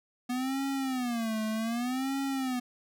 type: tone with vibrato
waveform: square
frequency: 244 Hz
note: B3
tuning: 21 cents flat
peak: -30 dBFS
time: 0.29-2.6 s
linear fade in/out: 10 ms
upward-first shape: sine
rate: 0.65 Hz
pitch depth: 200 cents each way
effects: none